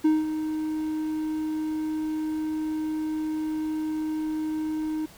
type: tone with ADSR envelope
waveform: triangle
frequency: 311.1 Hz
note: D#4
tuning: in tune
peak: -14 dBFS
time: 0.04-5.06 s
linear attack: 12 ms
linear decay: 190 ms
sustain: -10 dB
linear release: 8 ms
effects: pink hiss -50 dBFS RMS until 5.17 s